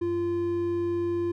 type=tone pair together; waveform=triangle; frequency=96.7 / 345 Hz; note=G2 / F4; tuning=-23 / -21 cents; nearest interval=octave + minor seventh; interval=2202 cents; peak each=-35 / -23 dBFS; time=0.01-1.32 s; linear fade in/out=10 ms; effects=none